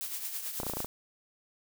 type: noise with tremolo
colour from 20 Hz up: blue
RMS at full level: -35 dBFS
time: 0.01-0.86 s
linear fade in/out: 0 ms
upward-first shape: triangle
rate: 9.2 Hz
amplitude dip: 60%
type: clicks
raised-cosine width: 1 ms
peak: -21 dBFS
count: 8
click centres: 0.601 / 0.633 / 0.667 / 0.698 / 0.736 / 0.77 / 0.804 / 0.846 s
effects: none